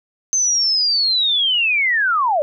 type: linear sweep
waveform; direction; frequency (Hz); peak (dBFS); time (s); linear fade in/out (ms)
sine; down; 6272 to 554.4; -14; 0.33-2.42; 0
effects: none